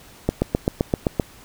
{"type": "click train", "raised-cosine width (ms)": 2, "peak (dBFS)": -4, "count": 8, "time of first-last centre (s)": [0.29, 1.198], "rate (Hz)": 7.71, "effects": ["pink hiss -47 dBFS RMS until 1.44 s"]}